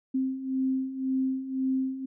sine beating tone pair, 261.6 / 263.5 Hz, C4 / C4, 0 / +12 cents, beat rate 1.9 Hz, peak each -32 / -27 dBFS, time 0.14-2.06 s, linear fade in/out 10 ms, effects none

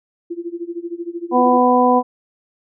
sine tone with tremolo, 342.4 Hz, F4, 34 cents flat, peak -21 dBFS, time 0.3-1.61 s, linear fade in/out 10 ms, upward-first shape sine, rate 13 Hz, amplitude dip 90%
harmonic tone, 248.9 Hz, B3, 14 cents sharp, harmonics 1 / 2 / 3 / 4, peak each -16 / -16 / -16 / -16 dBFS, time 1.31-2.03 s, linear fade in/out 50 ms
effects none

